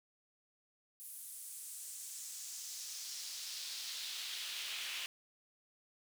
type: noise with high-pass filter sweep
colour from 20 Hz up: brown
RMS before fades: -45 dBFS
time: 1-5.06 s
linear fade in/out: 0 ms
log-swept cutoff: 11000 to 2700 Hz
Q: 1.9
effects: none